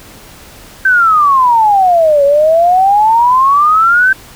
sine exponential two-way sweep, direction down then up, 1568 to 554.4 to 1568 Hz, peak -5 dBFS, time 0.85-4.13 s, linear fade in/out 5 ms, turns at 2.24 s, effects pink hiss -36 dBFS RMS until 4.35 s

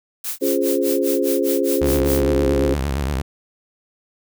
blue noise with tremolo, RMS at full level -25 dBFS, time 0.24-2.23 s, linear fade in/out 5 ms, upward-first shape sine, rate 4.9 Hz, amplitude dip 100%
sine chord, Db major seventh, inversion none, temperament equal, 277.2 / 349.2 / 415.3 / 523.3 Hz, Db4 / F4 / Ab4 / C5, 0 / 0 / 0 / 0 cents, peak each -22 dBFS, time 0.41-2.75 s, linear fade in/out 20 ms
sawtooth tone with vibrato, 69.3 Hz, C#2, in tune, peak -16 dBFS, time 1.81-3.22 s, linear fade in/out 10 ms, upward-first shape sine, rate 8.7 Hz, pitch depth 150 cents each way
effects none

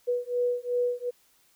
sine beating tone pair, 487.8 / 490.5 Hz, B4 / B4, -21 / -12 cents, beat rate 2.7 Hz, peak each -28 / -28 dBFS, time 0.07-1.11 s, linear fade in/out 20 ms, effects white hiss -64 dBFS RMS until 1.55 s

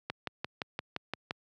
click train, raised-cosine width 0.3 ms, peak -17 dBFS, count 8, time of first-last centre 0.1-1.309 s, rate 5.79 Hz, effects high-pass 100 Hz 12 dB/octave

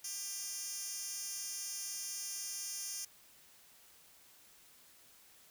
10% pulse tone with high-pass filter, 398 Hz, G4, 26 cents sharp, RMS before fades -42 dBFS, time 0.04-3.05 s, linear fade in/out 5 ms, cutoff 6500 Hz, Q 1.8, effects white hiss -62 dBFS RMS until 5.5 s

